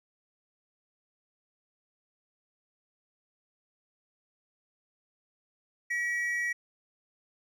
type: tone pair together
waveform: triangle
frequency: 1923 / 2285 Hz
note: B6 / D7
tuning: -47 / -48 cents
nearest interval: minor third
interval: 299 cents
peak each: -27 / -36 dBFS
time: 5.9-6.53 s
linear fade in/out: 10 ms
effects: none